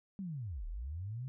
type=linear two-way sweep; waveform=sine; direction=down then up; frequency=202.8 to 34.41 to 134.6 Hz; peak=-38 dBFS; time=0.19-1.28 s; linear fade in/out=0 ms; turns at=0.66 s; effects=none